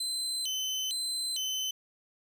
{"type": "tone with vibrato", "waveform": "30% pulse", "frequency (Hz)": 3520, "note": "A7", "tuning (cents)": 0, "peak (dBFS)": -28, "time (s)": [0, 1.71], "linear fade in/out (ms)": 5, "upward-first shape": "square", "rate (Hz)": 1.1, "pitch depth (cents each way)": 250, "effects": []}